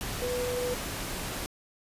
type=tone in noise; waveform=sine; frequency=493.9 Hz; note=B4; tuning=in tune; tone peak=-29 dBFS; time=0.22-0.74 s; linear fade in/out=0 ms; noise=pink; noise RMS=-35 dBFS; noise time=0.01-1.46 s; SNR=+3 dB; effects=resampled to 32000 Hz